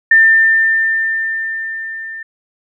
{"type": "tone with level ramp", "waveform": "sine", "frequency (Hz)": 1795, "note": "A6", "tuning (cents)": 34, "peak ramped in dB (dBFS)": [-4, -25], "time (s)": [0.11, 2.23], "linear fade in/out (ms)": 5, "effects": []}